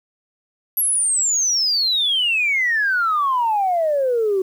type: exponential sweep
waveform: sine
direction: down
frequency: 11700 to 370 Hz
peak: -15 dBFS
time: 0.77-4.42 s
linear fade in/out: 5 ms
effects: tanh soft clip ceiling -11 dBFS + 8-bit